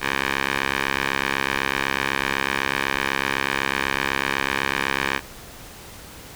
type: tone with band-pass filter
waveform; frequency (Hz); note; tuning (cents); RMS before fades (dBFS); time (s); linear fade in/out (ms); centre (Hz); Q
10% pulse; 68; C#2; -33; -24; 0-5.21; 50; 2000; 1.4
effects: pink hiss -41 dBFS RMS until 6.35 s